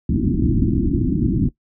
white low-pass noise, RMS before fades -18 dBFS, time 0.09-1.49 s, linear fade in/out 5 ms, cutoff 340 Hz, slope 96 dB/octave, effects noise-tail reverb RT60 0.1 s tail -18 dB re dry

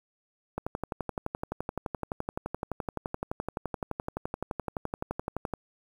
click train, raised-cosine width 1 ms, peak -17 dBFS, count 59, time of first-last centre 0.58-5.537 s, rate 11.7 Hz, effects 8-bit

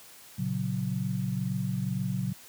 sine chord, F# major, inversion first, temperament equal, 116.54 / 138.59 / 185 Hz, A#2 / C#3 / F#3, 0 / 0 / 0 cents, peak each -33 / -32 / -31 dBFS, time 0.38-2.33 s, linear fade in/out 10 ms, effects white hiss -51 dBFS RMS until 2.48 s + high-pass 60 Hz 12 dB/octave

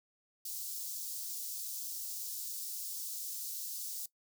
white high-pass noise, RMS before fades -41 dBFS, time 0.45-4.06 s, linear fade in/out 5 ms, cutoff 4700 Hz, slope 24 dB/octave, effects noise-tail reverb RT60 0.1 s tail -19 dB re dry

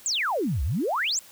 sine exponential two-way sweep, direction down then up, 7910 to 60 to 7910 Hz, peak -23 dBFS, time 0.06-1.19 s, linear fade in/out 0 ms, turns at 0.63 s, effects white hiss -50 dBFS RMS until 1.31 s

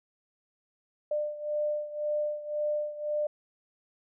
sine beating tone pair, 597 / 598.9 Hz, D5 / D5, +28 / +34 cents, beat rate 1.9 Hz, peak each -30 / -34 dBFS, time 1.11-3.27 s, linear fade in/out 5 ms, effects none

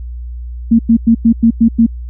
sine tone bursts, 228.8 Hz, A#3, 32 cents flat, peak -4 dBFS, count 7, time 0.71-1.865 s, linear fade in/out 10 ms, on 81 ms, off 98 ms, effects added 60 Hz sine -22 dBFS peak until 2.09 s

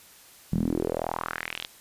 sawtooth tone with band-pass filter sweep, 41.2 Hz, E1, in tune, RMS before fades -30 dBFS, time 0.52-1.67 s, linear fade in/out 0 ms, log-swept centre 170 to 3800 Hz, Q 3.8, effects white hiss -52 dBFS RMS until 1.8 s + resampled to 32000 Hz

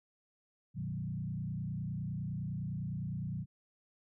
sine tone with frequency modulation, 146.83 Hz, D3, in tune, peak -35 dBFS, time 0.74-3.46 s, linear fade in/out 50 ms, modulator 29.8 Hz, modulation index 1.5, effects none

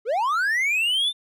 triangle linear sweep, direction up, 402.8 to 3616 Hz, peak -18 dBFS, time 0.05-1.13 s, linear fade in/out 50 ms, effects none

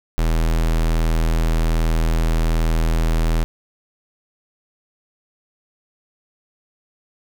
square tone, 40.63 Hz, E1, 24 cents flat, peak -16 dBFS, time 0.18-3.44 s, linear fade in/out 0 ms, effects none

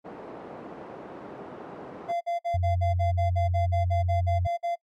pink band-pass noise, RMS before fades -41 dBFS, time 0.04-2.13 s, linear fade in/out 20 ms, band 270 to 820 Hz, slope 12 dB/octave
triangle tone bursts, 688 Hz, F5, 26 cents flat, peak -23 dBFS, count 15, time 2.08-4.758 s, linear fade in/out 20 ms, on 130 ms, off 52 ms
sine tone, 89.1 Hz, F2, 35 cents sharp, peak -23 dBFS, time 2.54-4.47 s, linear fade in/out 5 ms
effects noise-tail reverb RT60 0.1 s tail -24 dB re dry + MP3 64 kbps

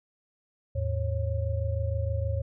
sine tone cluster, 79.4 / 105.8 / 547 Hz, D#2 / G#2 / C#5, +36 / +33 / -23 cents, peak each -29 / -29 / -35 dBFS, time 0.75-2.42 s, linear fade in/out 10 ms, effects none

